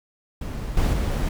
brown noise with level steps, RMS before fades -30 / -20 / -23 dBFS, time 0.41-1.29 s, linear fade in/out 5 ms, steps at 0.77 / 0.93 s, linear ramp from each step 2 ms, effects none

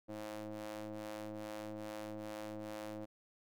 sawtooth ring-modulated tone, 106.8 Hz, G#2, 49 cents sharp, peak -36 dBFS, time 0.08-3.06 s, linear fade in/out 20 ms, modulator 426 Hz, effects none

